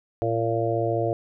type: harmonic tone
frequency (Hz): 114.5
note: A#2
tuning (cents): -31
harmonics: 1 / 3 / 4 / 5 / 6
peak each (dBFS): -28 / -28 / -28 / -28 / -28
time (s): 0.22-1.13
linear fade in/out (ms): 0
effects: none